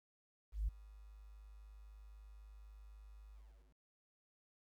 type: tone with ADSR envelope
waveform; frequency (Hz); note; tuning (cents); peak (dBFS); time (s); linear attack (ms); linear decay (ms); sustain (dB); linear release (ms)
sine; 51.91; G#1; 0; -31; 0.52-3.78; 160; 10; -23; 430
effects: tanh soft clip ceiling -30 dBFS + 12-bit